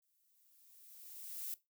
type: noise with exponential growth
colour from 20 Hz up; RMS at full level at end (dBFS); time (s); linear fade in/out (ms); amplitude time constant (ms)
violet; -41; 0.02-1.54; 2; 330
effects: noise-tail reverb RT60 0.2 s tail -18 dB re dry